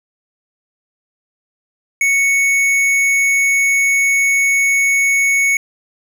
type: tone with hard clipping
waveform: sine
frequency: 2217 Hz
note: C#7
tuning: in tune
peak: -13 dBFS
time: 2.01-5.57 s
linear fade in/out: 2 ms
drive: 11 dB
effects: none